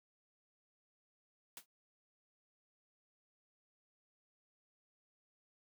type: noise with exponential decay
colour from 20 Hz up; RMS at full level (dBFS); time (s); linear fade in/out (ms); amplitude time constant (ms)
white; -45; 1.57-1.66; 1; 19
effects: noise-tail reverb RT60 0.1 s tail -23 dB re dry + high-pass 150 Hz 12 dB/octave